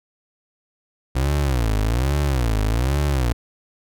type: tone with vibrato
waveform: 30% pulse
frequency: 61.74 Hz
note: B1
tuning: in tune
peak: -15 dBFS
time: 1.15-3.33 s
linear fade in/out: 10 ms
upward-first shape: sine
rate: 1.2 Hz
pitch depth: 290 cents each way
effects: none